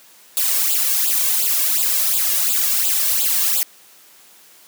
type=noise with flanger; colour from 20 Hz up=blue; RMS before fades=-18 dBFS; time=0.37-3.63 s; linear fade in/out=0 ms; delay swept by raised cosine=0.25 to 1.85 ms; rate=2.8 Hz; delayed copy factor=+1; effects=white hiss -48 dBFS RMS until 4.67 s + high-pass 200 Hz 12 dB/octave